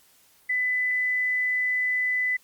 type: tone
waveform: sine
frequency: 2001 Hz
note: B6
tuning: 22 cents sharp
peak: -22 dBFS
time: 0.49-2.37 s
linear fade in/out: 10 ms
effects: white hiss -59 dBFS RMS until 2.43 s + Opus 48 kbps